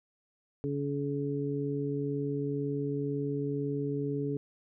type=harmonic tone; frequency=142 Hz; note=C#3; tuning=42 cents sharp; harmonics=1 / 2 / 3; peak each=-34 / -34 / -34 dBFS; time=0.64-4.37 s; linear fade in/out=0 ms; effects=none